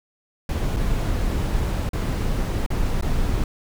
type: noise with dropouts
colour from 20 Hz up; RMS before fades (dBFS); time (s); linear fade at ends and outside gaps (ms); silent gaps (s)
brown; -22; 0.49-3.44; 2; 0.764-0.768 / 1.891-1.932 / 2.663-2.703 / 3.011-3.024
effects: none